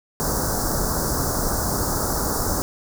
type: band-stop noise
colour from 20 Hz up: pink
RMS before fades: -23 dBFS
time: 0.2-2.62 s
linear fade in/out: 0 ms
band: 1500 to 4900 Hz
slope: 48 dB/octave
effects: none